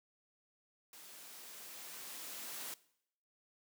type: noise with level ramp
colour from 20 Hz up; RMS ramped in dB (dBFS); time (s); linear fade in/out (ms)
white; -55 to -44; 0.93-2.74; 2
effects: noise-tail reverb RT60 0.7 s tail -20 dB re dry + high-pass 200 Hz 12 dB/octave